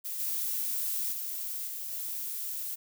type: noise with level steps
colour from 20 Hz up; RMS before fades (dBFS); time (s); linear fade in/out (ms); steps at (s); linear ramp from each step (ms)
violet; -36 / -32 / -36 / -38 / -36; 0.04-2.76; 20; 0.19 / 1.12 / 1.67 / 1.91; 10
effects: none